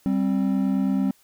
triangle tone pair together, 194.95 / 264 Hz, G3 / C4, -9 / +16 cents, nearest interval perfect fourth, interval 525 cents, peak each -20 / -21 dBFS, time 0.06-1.11 s, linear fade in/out 0 ms, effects white hiss -59 dBFS RMS until 1.23 s

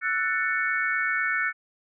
sine chord, F# minor seventh, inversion third, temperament just, 1332 / 1480 / 1776 / 2220 Hz, E6 / F#6 / A6 / C#7, +18 / 0 / +16 / +2 cents, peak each -32 / -27 / -28 / -29 dBFS, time 0.01-1.53 s, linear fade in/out 50 ms, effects none

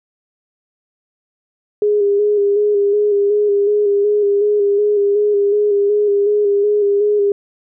sine tone with vibrato, 410 Hz, G#4, 22 cents flat, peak -11 dBFS, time 1.82-7.32 s, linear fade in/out 2 ms, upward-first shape square, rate 2.7 Hz, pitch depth 28 cents each way, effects none

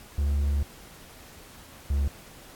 triangle tone pair in turn, 71.4 / 70.05 Hz, D2 / C#2, -48 / +19 cents, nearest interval unison, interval 33 cents, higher first, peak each -20 / -20 dBFS, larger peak neither, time 0.18-0.63 / 1.9-2.08 s, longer first, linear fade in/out 5 ms, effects pink hiss -49 dBFS RMS until 2.55 s + AAC 64 kbps

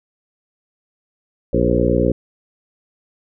harmonic tone with a mistuned harmonic, 59.8 Hz, A#1, 45 cents sharp, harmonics 1 / 2 / 3 / 4 / 5 / 6 / 7 / 8 / 9, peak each -22 / -22 / -22 / -22 / -22 / -22 / -22 / -22 / -22 dBFS, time 1.53-2.12 s, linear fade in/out 5 ms, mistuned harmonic 8, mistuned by +40 cents, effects none

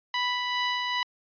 15% pulse tone with tremolo, 987.8 Hz, B5, in tune, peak -18 dBFS, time 0.14-1.03 s, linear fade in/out 2 ms, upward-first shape sine, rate 2.5 Hz, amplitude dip 30%, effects resampled to 11025 Hz

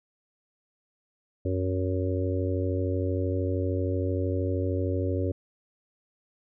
harmonic tone with a mistuned harmonic, 93 Hz, F#2, 9 cents sharp, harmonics 1 / 3 / 4 / 5 / 6, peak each -27 / -32 / -33 / -34 / -35 dBFS, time 1.45-5.32 s, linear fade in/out 5 ms, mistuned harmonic 1, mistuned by -34 cents, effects none

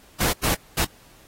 pink noise bursts at uneven times, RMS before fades -22 dBFS, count 3, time 0.2-0.33 / 0.43-0.55 / 0.77-0.85 s, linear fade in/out 10 ms, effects pink hiss -53 dBFS RMS until 1.27 s + AAC 48 kbps

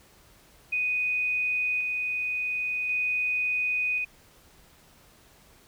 sine tone with tremolo, 2489 Hz, D#7, in tune, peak -24 dBFS, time 0.72-4.05 s, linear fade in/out 10 ms, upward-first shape square, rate 0.46 Hz, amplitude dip 25%, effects pink hiss -57 dBFS RMS until 5.67 s

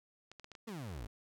clicks, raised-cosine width 0.2 ms, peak -34 dBFS, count 6, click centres 0.316 / 0.397 / 0.444 / 0.517 / 0.552 / 0.691 s
30% pulse exponential sweep, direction down, 239.2 to 47.66 Hz, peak -39 dBFS, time 0.67-1.07 s, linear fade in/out 10 ms
effects none

